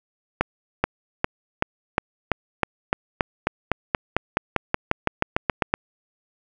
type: accelerating click train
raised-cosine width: 0.5 ms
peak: -3 dBFS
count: 23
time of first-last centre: 0.41-5.74 s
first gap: 430 ms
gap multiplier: 0.94
effects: none